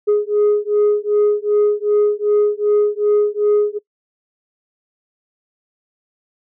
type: beating tone pair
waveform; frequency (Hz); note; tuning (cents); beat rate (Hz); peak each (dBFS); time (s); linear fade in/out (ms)
sine; 415.3 / 417.9; G#4 / G#4; 0 / +11; 2.6; -14; 0.07-3.79; 20
effects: noise-tail reverb RT60 0.1 s tail -23 dB re dry + tanh soft clip ceiling -9 dBFS